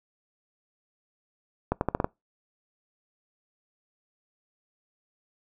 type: accelerating click train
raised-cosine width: 1 ms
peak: -10 dBFS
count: 6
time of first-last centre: 1.72-2.044 s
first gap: 91 ms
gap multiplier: 0.83
effects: noise-tail reverb RT60 0.2 s tail -24 dB re dry